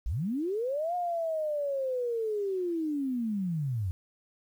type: linear two-way sweep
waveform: sine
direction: up then down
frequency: 42.13 to 720 to 85 Hz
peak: -28 dBFS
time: 0.06-3.91 s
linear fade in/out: 0 ms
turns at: 0.95 s
effects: 10-bit